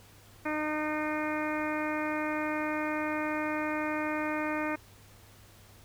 harmonic tone, 305.3 Hz, D#4, 33 cents flat, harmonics 1 / 2 / 3 / 4 / 5 / 6 / 7 / 8, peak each -33 / -36 / -38 / -39 / -40 / -41 / -41 / -42 dBFS, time 0.45-4.76 s, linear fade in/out 10 ms, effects added 101 Hz sine -57 dBFS peak until 5.84 s + pink hiss -57 dBFS RMS until 5.84 s

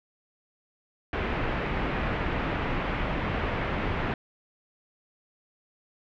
pink low-pass noise, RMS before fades -29 dBFS, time 1.13-4.14 s, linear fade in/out 2 ms, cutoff 2600 Hz, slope 24 dB/octave, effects none

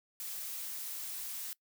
blue noise, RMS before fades -41 dBFS, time 0.2-1.53 s, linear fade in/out 0 ms, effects noise-tail reverb RT60 0.1 s tail -22 dB re dry

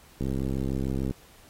click train, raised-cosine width 3 ms, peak -17 dBFS, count 61, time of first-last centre 0.21-1.11 s, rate 66.7 Hz, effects pink hiss -55 dBFS RMS until 1.49 s + AAC 48 kbps

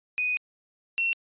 sine tone pair in turn, 2489 / 2718 Hz, D#7 / F7, 0 / -48 cents, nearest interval major second, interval 152 cents, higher second, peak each -24 / -23 dBFS, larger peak second, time 0.18-0.37 / 0.98-1.13 s, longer first, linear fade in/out 0 ms, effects resampled to 8000 Hz

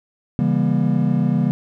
triangle chord, C# diminished seventh, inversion none, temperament just, 138.59 / 166.31 / 199.57 / 239.5 Hz, C#3 / E3 / G3 / Bb3, 0 / +16 / +31 / +47 cents, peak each -19 dBFS, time 0.39-1.51 s, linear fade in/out 0 ms, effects none

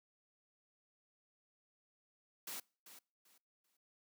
white noise with echo, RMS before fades -45 dBFS, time 2.47-2.6 s, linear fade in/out 5 ms, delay 390 ms, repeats 3, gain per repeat -12 dB, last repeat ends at 3.77 s, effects noise-tail reverb RT60 0.4 s tail -26 dB re dry + high-pass 200 Hz 12 dB/octave

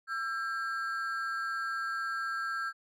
triangle ring-modulated tone, 1473 Hz, F#6, 8 cents flat, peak -27 dBFS, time 0.07-2.73 s, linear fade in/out 50 ms, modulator 132 Hz, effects none

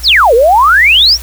sine exponential two-way sweep, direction down then up, 5890 to 440 to 5890 Hz, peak -3 dBFS, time 0.03-1.18 s, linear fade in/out 50 ms, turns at 0.34 s, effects added 60 Hz sine -24 dBFS peak until 1.22 s + white hiss -31 dBFS RMS until 1.22 s

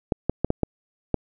clicks, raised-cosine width 2 ms, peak -7 dBFS, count 6, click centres 0.122 / 0.296 / 0.446 / 0.504 / 0.633 / 1.143 s, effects none

